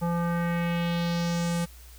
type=tone with low-pass filter sweep; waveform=square; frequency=171.1 Hz; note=F3; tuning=35 cents flat; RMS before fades=-27 dBFS; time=0.01-1.66 s; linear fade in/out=20 ms; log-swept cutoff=960 to 10000 Hz; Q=2; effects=added 60 Hz sine -46 dBFS peak until 1.98 s + white hiss -53 dBFS RMS until 1.98 s